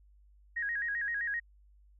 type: tone with vibrato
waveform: sine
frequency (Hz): 1760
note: A6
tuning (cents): 0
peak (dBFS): -31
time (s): 0.56-1.4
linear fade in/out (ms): 10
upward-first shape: square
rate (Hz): 7.7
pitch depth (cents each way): 110
effects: added 50 Hz sine -58 dBFS peak until 1.99 s